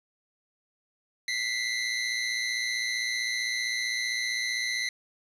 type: tone pair together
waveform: 25% pulse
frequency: 1975.5 / 2091 Hz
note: B6 / C7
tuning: 0 / -2 cents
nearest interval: minor second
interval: 98 cents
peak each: -27 dBFS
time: 1.28-4.89 s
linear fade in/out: 2 ms
effects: resampled to 22050 Hz + 9-bit

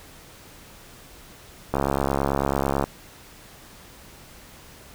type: click train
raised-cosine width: 1 ms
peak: -8 dBFS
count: 77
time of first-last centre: 1.74-2.84 s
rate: 69.1 Hz
effects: pink hiss -47 dBFS RMS until 4.94 s

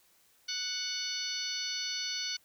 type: harmonic tone with a mistuned harmonic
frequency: 740 Hz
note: F#5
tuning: in tune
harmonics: 2 / 3 / 4 / 5 / 6 / 7 / 8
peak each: -45 / -43 / -42 / -42 / -36 / -46 / -41 dBFS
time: 0.48-2.37 s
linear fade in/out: 10 ms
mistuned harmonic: 5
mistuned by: -51 cents
effects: white hiss -66 dBFS RMS until 2.44 s

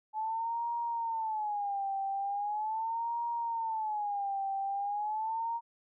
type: tone with vibrato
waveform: sine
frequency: 858 Hz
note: A5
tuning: 44 cents flat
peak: -31 dBFS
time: 0.13-5.61 s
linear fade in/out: 50 ms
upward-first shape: sine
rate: 0.4 Hz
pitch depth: 160 cents each way
effects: none

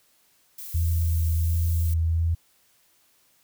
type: noise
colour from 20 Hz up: violet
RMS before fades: -38 dBFS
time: 0.58-1.94 s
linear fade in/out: 5 ms
type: tone with vibrato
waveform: sine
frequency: 82.4 Hz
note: E2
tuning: in tune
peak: -20 dBFS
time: 0.74-2.35 s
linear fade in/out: 10 ms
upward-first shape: sine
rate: 1.4 Hz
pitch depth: 18 cents each way
effects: white hiss -63 dBFS RMS until 3.43 s

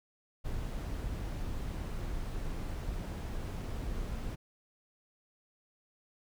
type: noise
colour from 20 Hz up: brown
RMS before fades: -37 dBFS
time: 0.44-4.36 s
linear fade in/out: 20 ms
effects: none

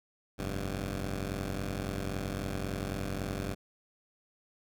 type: tone pair together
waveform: 10% pulse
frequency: 43.71 / 98 Hz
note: F1 / G2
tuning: +2 / 0 cents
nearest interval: octave + major second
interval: 1398 cents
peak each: -28 dBFS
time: 0.38-3.55 s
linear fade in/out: 20 ms
effects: none

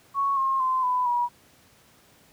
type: tone with pitch steps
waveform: sine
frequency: 1108.7 / 1070.9 / 1034.5 / 999.2 / 965.2 Hz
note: C#6 / C6 / C6 / B5 / B5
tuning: 0 / +40 / -20 / +20 / -40 cents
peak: -21 dBFS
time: 0.14-1.29 s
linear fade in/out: 50 ms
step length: 230 ms
effects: pink hiss -57 dBFS RMS until 2.32 s + high-pass 80 Hz 12 dB/octave

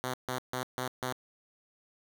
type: tone bursts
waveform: 5% pulse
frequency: 127.4 Hz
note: C3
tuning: 46 cents flat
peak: -21 dBFS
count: 5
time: 0.04-1.125 s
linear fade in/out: 0 ms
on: 97 ms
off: 150 ms
effects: none

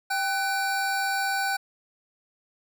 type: tone pair together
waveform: square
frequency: 785.5 / 1500 Hz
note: G5 / F#6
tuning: +3 / +23 cents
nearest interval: major seventh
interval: 1120 cents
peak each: -28 dBFS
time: 0.1-1.57 s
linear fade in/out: 10 ms
effects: none

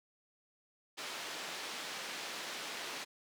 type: band-pass noise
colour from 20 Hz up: white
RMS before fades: -43 dBFS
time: 0.97-3.05 s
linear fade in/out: 20 ms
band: 270 to 4300 Hz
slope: 12 dB/octave
effects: none

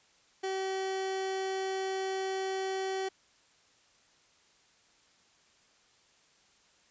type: tone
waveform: 30% pulse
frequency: 382.3 Hz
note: G4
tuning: 43 cents flat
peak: -29 dBFS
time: 0.43-3.09 s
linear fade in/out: 10 ms
effects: white hiss -65 dBFS RMS until 6.9 s + resampled to 16000 Hz

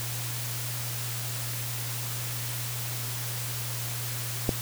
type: click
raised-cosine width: 2 ms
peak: -10 dBFS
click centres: 4.492 s
effects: added 119 Hz sine -34 dBFS peak until 4.61 s + white hiss -35 dBFS RMS until 4.61 s

